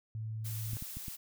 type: tone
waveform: sine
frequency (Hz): 110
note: A2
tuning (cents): 0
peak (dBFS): -36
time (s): 0.15-0.77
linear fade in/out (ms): 0
type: noise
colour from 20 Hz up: blue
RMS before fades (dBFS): -44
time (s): 0.44-1.17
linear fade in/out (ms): 20
type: clicks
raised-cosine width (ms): 5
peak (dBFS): -30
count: 4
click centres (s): 0.733 / 0.824 / 0.97 / 1.082
effects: none